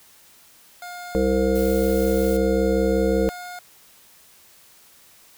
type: tone with pitch glide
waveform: 25% pulse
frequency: 711 to 716.4 Hz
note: F5 to F5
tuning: +31 to +44 cents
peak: -30 dBFS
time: 0.82-3.59 s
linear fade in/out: 2 ms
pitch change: +13 cents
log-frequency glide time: 2.76-3.43 s
type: harmonic tone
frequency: 65.41 Hz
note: C2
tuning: in tune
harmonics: 1 / 3 / 5 / 7 / 8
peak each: -26 / -24 / -25 / -21 / -24 dBFS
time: 1.15-3.29 s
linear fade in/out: 0 ms
type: noise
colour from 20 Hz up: blue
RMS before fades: -37 dBFS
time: 1.55-2.37 s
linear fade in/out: 5 ms
effects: white hiss -52 dBFS RMS until 5.37 s